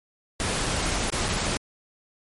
pink noise with dropouts, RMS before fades -26 dBFS, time 0.4-1.57 s, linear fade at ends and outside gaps 0 ms, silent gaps 0.66-0.664 / 1.101-1.124 / 1.284-1.288 s, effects MP3 48 kbps

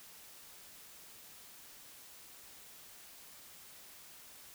silence, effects white hiss -55 dBFS RMS until 4.54 s

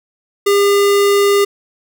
square tone, 403.1 Hz, G4, 48 cents sharp, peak -10 dBFS, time 0.46-1.45 s, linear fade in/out 10 ms, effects none

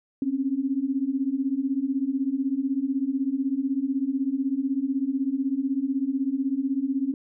sine beating tone pair, 260.3 / 276.3 Hz, C4 / C#4, -9 / -6 cents, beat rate 16 Hz, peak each -27 / -25 dBFS, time 0.22-7.14 s, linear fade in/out 2 ms, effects none

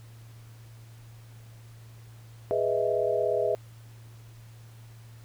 sine chord, E major seventh, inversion first, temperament equal, 415.3 / 493.9 / 622.3 / 659.3 Hz, G#4 / B4 / D#5 / E5, 0 / 0 / 0 / 0 cents, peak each -29 dBFS, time 2.51-3.55 s, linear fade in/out 0 ms, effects added 114 Hz sine -46 dBFS peak until 5.24 s + pink hiss -58 dBFS RMS until 5.24 s

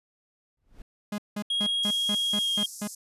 brown noise with exponential growth, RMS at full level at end -41 dBFS, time 0.57-0.82 s, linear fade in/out 2 ms, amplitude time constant 53 ms
45% pulse tone bursts, 207.3 Hz, G#3, 3 cents flat, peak -29 dBFS, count 8, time 1.12-2.876 s, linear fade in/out 5 ms, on 62 ms, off 180 ms
triangle tone with pitch glide, 3279 to 3239 Hz, G#7 to G#7, -23 to -44 cents, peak -23 dBFS, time 1.5-2.66 s, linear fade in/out 5 ms, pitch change -21 cents, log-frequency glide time 2.38-2.51 s
pink band-pass noise, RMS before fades -42 dBFS, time 1.83-2.95 s, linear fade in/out 5 ms, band 5300 to 12000 Hz, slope 48 dB/octave
effects resampled to 32000 Hz

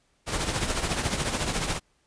pink noise with tremolo, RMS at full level -25 dBFS, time 0.26-1.8 s, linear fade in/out 50 ms, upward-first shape triangle, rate 14 Hz, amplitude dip 65%, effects pink hiss -68 dBFS RMS until 2.06 s + resampled to 22050 Hz

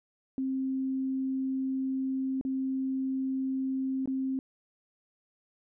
sine tone with dropouts, 264.6 Hz, C4, 20 cents sharp, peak -28 dBFS, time 0.38-4.39 s, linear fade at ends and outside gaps 1 ms, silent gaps 2.412-2.45 / 4.058-4.075 s, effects none

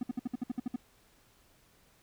triangle tone bursts, 246.9 Hz, B3, in tune, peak -28 dBFS, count 10, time 0.01-0.761 s, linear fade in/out 5 ms, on 22 ms, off 59 ms, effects pink hiss -65 dBFS RMS until 2.02 s

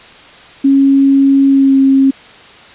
sine tone with pitch glide, 274.1 to 270 Hz, C#4 to C#4, -19 to -45 cents, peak -5 dBFS, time 0.64-2.11 s, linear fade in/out 10 ms, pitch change -26 cents, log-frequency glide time 1.47-1.77 s, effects white hiss -37 dBFS RMS until 2.74 s + resampled to 8000 Hz

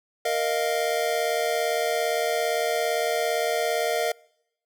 square chord, Bb suspended fourth, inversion none, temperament just, 466.2 / 621.6 / 699.2 Hz, Bb4 / Eb5 / F5, 0 / -2 / +2 cents, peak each -28 dBFS, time 0.25-4.12 s, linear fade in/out 5 ms, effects noise-tail reverb RT60 0.8 s tail -26 dB re dry

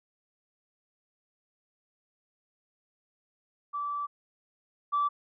sine tone pair in turn, 1160 / 1160 Hz, D6 / D6, -22 / -22 cents, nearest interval unison, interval 0 cents, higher neither, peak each -30 / -23 dBFS, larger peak second, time 3.73-4.07 / 4.92-5.09 s, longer first, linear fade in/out 20 ms, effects tanh soft clip ceiling -20 dBFS

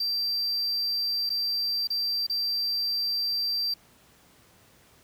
triangle tone with dropouts, 4700 Hz, D8, 1 cent sharp, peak -24 dBFS, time 0-3.74 s, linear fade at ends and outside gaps 5 ms, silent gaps 1.294-1.301 / 1.873-1.902 / 2.267-2.297 s, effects pink hiss -58 dBFS RMS until 5.03 s + high-pass 60 Hz 12 dB/octave

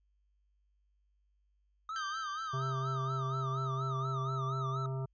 triangle tone with vibrato, 1244.5 Hz, D#6, in tune, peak -35 dBFS, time 1.89-4.86 s, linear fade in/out 2 ms, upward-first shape sine, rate 4.2 Hz, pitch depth 120 cents each way
sawtooth tone with exponential decay, 1568 Hz, G6, in tune, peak -34 dBFS, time 1.96-4.45 s, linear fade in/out 1 ms, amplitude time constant 540 ms
harmonic tone, 132.6 Hz, C3, 23 cents sharp, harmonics 1 / 3 / 5 / 7 / 9 / 10, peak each -34 / -44 / -48 / -51 / -53 / -54 dBFS, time 2.53-5.06 s, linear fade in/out 10 ms
effects added 50 Hz sine -70 dBFS peak until 5.13 s + resampled to 16000 Hz

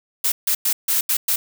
blue noise bursts at uneven times, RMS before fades -19 dBFS, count 6, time 0.24-0.32 / 0.47-0.55 / 0.65-0.73 / 0.88-1.01 / 1.09-1.17 / 1.28-1.36 s, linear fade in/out 5 ms, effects none

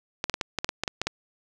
clicks, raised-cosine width 0.2 ms, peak -9 dBFS, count 11, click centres 0.241 / 0.297 / 0.341 / 0.412 / 0.587 / 0.645 / 0.691 / 0.836 / 0.878 / 1.016 / 1.07 s, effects none

